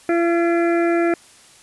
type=harmonic tone; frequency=340 Hz; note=F4; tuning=46 cents flat; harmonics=1 / 2 / 4 / 5 / 6 / 7; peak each=-16 / -22 / -28 / -30 / -32 / -33 dBFS; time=0.09-1.14 s; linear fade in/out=2 ms; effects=white hiss -48 dBFS RMS until 1.62 s + resampled to 24000 Hz